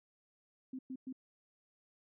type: tone bursts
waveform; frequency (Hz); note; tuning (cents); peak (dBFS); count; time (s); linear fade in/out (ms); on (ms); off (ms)
sine; 260; C4; -11; -40; 3; 0.73-1.127; 5; 59; 110
effects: none